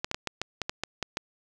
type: clicks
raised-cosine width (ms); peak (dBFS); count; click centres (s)
0.2; -12; 10; 0.045 / 0.114 / 0.145 / 0.273 / 0.416 / 0.617 / 0.695 / 0.836 / 1.027 / 1.171
effects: none